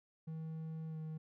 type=tone with pitch glide; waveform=triangle; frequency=159.8 to 157.42 Hz; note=D#3 to D#3; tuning=+47 to +21 cents; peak=-39 dBFS; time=0.27-1.18 s; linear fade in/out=10 ms; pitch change=-26 cents; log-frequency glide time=0.88-0.98 s; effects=none